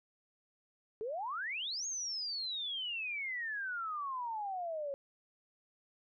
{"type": "exponential two-way sweep", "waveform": "sine", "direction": "up then down", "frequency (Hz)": [415.3, 6645, 545], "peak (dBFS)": -36, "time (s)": [1.01, 4.94], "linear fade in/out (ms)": 0, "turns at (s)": 1.86, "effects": []}